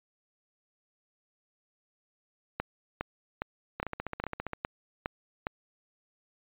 two click trains, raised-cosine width 0.5 ms, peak -19 / -15 dBFS, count 12 / 8, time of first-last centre 3.8-4.533 / 2.6-5.469 s, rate 15 / 2.44 Hz, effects resampled to 8000 Hz

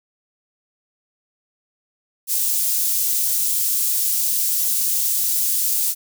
white high-pass noise, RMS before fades -20 dBFS, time 2.27-5.95 s, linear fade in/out 50 ms, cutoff 6800 Hz, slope 12 dB/octave, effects none

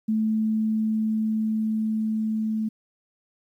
sine tone with level ramp, 218.4 Hz, A3, 13 cents flat, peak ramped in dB -20 to -23 dBFS, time 0.08-2.69 s, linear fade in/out 10 ms, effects 10-bit

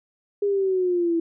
sine exponential sweep, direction down, 409.8 to 329.6 Hz, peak -19 dBFS, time 0.42-1.2 s, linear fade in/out 5 ms, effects none

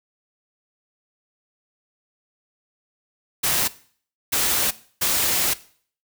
white noise bursts at uneven times, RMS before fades -21 dBFS, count 3, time 3.43-3.68 / 4.32-4.71 / 5.01-5.54 s, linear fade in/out 10 ms, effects noise-tail reverb RT60 0.5 s tail -18 dB re dry

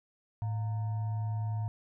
sine tone with frequency modulation, 108.7 Hz, A2, 21 cents flat, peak -30 dBFS, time 0.42-1.68 s, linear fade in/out 0 ms, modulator 816 Hz, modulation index 0.24, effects none

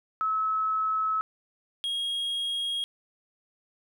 sine / triangle tone pair in turn, 1294 / 3274 Hz, E6 / G#7, -32 / -25 cents, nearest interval octave + major third, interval 1607 cents, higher second, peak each -24 / -26 dBFS, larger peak first, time 0.21-1.21 / 1.84-2.84 s, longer neither, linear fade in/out 0 ms, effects none

